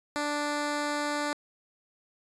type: tone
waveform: 10% pulse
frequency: 293.7 Hz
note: D4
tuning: in tune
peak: -20 dBFS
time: 0.16-1.33 s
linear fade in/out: 0 ms
effects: resampled to 22050 Hz